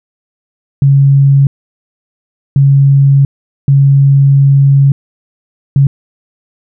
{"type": "tone bursts at uneven times", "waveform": "sine", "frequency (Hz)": 138.59, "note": "C#3", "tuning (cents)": 0, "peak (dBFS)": -3, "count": 4, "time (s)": [[0.82, 1.47], [2.56, 3.25], [3.68, 4.92], [5.76, 5.87]], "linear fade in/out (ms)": 2, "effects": []}